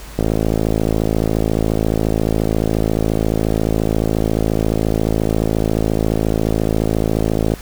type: click train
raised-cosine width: 2 ms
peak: -3 dBFS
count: 400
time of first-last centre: 0.19-7.538 s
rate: 54.3 Hz
effects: added 50 Hz sine -33 dBFS peak until 7.61 s + pink hiss -37 dBFS RMS until 7.61 s